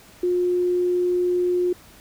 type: tone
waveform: sine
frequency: 357.3 Hz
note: F4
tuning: 40 cents sharp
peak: -18 dBFS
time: 0.23-1.73 s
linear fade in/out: 5 ms
effects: pink hiss -49 dBFS RMS until 2 s